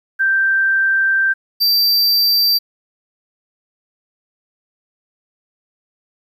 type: tone pair in turn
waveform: sine / square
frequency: 1568 / 4680 Hz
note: G6 / D8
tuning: 0 / -7 cents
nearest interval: octave + perfect fifth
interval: 1893 cents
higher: second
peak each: -12 dBFS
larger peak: neither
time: 0.19-1.34 / 1.6-2.59 s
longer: first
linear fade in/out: 20 ms
effects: 9-bit